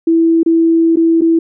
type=tone with dropouts; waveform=sine; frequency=329.6 Hz; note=E4; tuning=in tune; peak=-7 dBFS; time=0.07-1.39 s; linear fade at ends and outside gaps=5 ms; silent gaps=0.432-0.461 / 0.959-0.969 / 1.21-1.217 s; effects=none